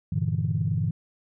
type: chord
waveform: sine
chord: E half-diminished seventh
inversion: first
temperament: equal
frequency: 98 / 116.54 / 146.83 / 164.81 Hz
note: G2 / Bb2 / D3 / E3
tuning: 0 / 0 / 0 / 0 cents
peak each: -28 dBFS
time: 0.12-0.91 s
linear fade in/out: 5 ms
effects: tanh soft clip ceiling -13 dBFS